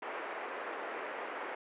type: band-pass noise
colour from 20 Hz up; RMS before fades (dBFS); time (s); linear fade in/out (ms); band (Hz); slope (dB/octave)
pink; -41; 0.02-1.55; 5; 390 to 2200; 24
effects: resampled to 8000 Hz